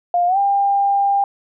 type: tone with pitch glide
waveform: sine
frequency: 703 to 798.3 Hz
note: F5 to G5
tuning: +11 to +31 cents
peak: -13 dBFS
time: 0.14-1.24 s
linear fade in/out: 2 ms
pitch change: +220 cents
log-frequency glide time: 0.27-0.38 s
effects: none